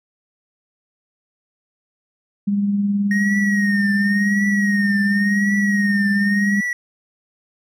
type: tone with tremolo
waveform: sine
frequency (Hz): 202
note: G#3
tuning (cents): -48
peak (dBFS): -14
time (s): 2.47-6.61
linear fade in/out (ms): 10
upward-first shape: triangle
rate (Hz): 19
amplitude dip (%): 40
type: tone with vibrato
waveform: triangle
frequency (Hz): 1864.7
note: A#6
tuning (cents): 0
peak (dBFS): -18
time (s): 3.11-6.73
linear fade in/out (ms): 2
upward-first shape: triangle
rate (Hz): 0.92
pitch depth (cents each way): 85
effects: none